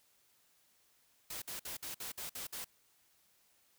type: noise bursts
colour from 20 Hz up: white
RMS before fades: -43 dBFS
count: 8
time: 1.3-2.645 s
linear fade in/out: 5 ms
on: 120 ms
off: 55 ms
effects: white hiss -71 dBFS RMS until 3.78 s